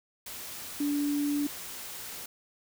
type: tone in noise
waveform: sine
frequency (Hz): 289.6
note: D4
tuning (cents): -24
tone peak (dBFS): -26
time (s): 0.8-1.47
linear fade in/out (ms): 5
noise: white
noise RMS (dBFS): -41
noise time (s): 0.26-2.26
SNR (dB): +12
effects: none